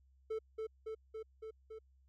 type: tone with echo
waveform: triangle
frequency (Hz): 440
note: A4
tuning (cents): 0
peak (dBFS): -34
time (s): 0.3-0.39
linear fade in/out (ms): 10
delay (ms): 280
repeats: 5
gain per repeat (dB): -2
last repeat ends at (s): 1.79
effects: added 66 Hz sine -65 dBFS peak until 2.08 s